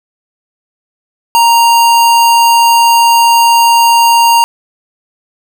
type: tone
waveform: square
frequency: 932.3 Hz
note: A#5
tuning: in tune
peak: -5 dBFS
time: 1.35-4.44 s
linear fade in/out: 0 ms
effects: none